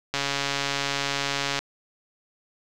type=click train; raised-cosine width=0.2 ms; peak=-8 dBFS; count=204; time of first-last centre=0.14-1.59 s; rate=140 Hz; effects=none